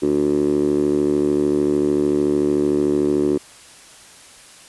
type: tone with band-pass filter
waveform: 10% pulse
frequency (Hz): 73.42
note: D2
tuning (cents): 0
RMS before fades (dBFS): -18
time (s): 0.02-3.38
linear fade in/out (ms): 10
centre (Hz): 340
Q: 5
effects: white hiss -44 dBFS RMS until 4.68 s + resampled to 24000 Hz